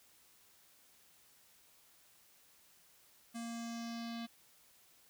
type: tone with low-pass filter sweep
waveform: square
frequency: 232.2 Hz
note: A#3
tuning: 7 cents flat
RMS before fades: -43 dBFS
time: 3.34-4.27 s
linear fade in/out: 20 ms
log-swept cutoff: 8800 to 3900 Hz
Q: 3
effects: white hiss -66 dBFS RMS until 5.09 s